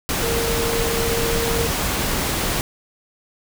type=tone in noise; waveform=sine; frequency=462.6 Hz; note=A#4; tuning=13 cents flat; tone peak=-23 dBFS; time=0.23-1.67 s; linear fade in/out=0 ms; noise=pink; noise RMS=-22 dBFS; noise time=0.09-2.61 s; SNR=-4 dB; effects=none